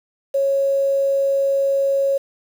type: tone with quantisation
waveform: sine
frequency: 550 Hz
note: C#5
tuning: 14 cents flat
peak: -15 dBFS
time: 0.34-2.18 s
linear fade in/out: 10 ms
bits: 7
effects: none